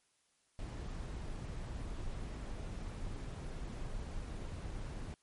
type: noise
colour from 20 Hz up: brown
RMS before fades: -42 dBFS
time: 0.59-5.14 s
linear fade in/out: 0 ms
effects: white hiss -75 dBFS RMS until 5.22 s + MP3 48 kbps